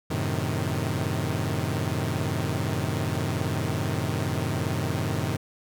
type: chord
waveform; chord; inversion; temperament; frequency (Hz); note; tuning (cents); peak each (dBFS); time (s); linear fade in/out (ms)
sawtooth; F# diminished seventh; none; equal; 92.5 / 110 / 130.81 / 155.56; F#2 / A2 / C3 / Eb3; 0 / 0 / 0 / 0; -27; 0.1-5.37; 10
effects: none